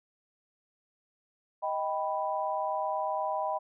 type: chord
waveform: sine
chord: Eb augmented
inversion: none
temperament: equal with one note detuned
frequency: 626.2 / 784 / 987.8 Hz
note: Eb5 / G5 / B5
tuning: +11 / 0 / 0 cents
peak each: -33 dBFS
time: 1.62-3.59 s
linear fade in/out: 20 ms
effects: none